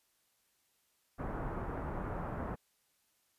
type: low-pass noise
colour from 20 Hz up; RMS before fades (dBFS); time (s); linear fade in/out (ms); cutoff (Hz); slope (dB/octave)
pink; -39; 1.18-2.56; 20; 1400; 24
effects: white hiss -75 dBFS RMS until 3.38 s + resampled to 32000 Hz